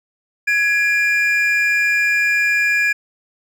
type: tone pair together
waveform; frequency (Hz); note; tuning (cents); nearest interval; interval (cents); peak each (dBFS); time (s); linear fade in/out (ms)
triangle; 1670 / 2391; G#6 / D7; +9 / +30; tritone; 621; -15; 0.47-2.93; 10
effects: none